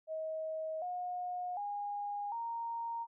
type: tone with pitch steps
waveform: sine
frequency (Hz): 634 / 719.9 / 817.5 / 928.2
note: D#5 / F#5 / G#5 / A#5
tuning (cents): +32 / -48 / -28 / -8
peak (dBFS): -36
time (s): 0.07-3.07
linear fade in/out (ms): 50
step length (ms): 750
effects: none